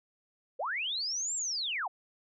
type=linear two-way sweep; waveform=sine; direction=up then down; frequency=442.4 to 7640 to 643 Hz; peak=-31 dBFS; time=0.59-1.88 s; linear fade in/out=10 ms; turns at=1.35 s; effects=none